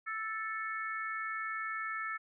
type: harmonic tone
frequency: 440 Hz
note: A4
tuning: in tune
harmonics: 3 / 4 / 5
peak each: -38 / -39 / -43 dBFS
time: 0.06-2.18 s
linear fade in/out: 20 ms
effects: none